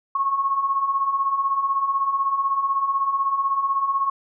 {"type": "beating tone pair", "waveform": "sine", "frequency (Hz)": [1082, 1098], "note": ["C#6", "C#6"], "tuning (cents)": [-42, -17], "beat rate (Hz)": 16, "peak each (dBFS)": [-27, -20], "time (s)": [0.15, 4.1], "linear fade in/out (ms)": 5, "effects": []}